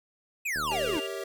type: exponential sweep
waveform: square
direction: down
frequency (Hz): 2635 to 277.2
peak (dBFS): -29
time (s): 0.45-1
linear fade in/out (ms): 10
type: click train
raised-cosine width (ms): 2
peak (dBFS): -28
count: 32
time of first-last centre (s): 0.56-0.968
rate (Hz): 76
type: tone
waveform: triangle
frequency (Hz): 2794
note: F7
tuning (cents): 0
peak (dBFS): -33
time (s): 0.67-1.07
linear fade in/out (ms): 5
type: chord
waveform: square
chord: G diminished seventh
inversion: none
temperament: equal with one note detuned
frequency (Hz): 392 / 466.2 / 554.4 / 647.6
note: G4 / Bb4 / Db5 / Fb5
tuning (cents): 0 / 0 / 0 / -31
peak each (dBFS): -37 / -41 / -41 / -41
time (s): 0.71-1.24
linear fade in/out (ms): 5
effects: none